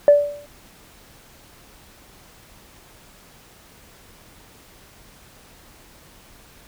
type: tone with exponential decay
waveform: sine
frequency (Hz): 581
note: D5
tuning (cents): -19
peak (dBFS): -4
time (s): 0.08-0.46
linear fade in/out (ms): 1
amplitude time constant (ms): 82
effects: tanh soft clip ceiling -3 dBFS + pink hiss -49 dBFS RMS until 6.67 s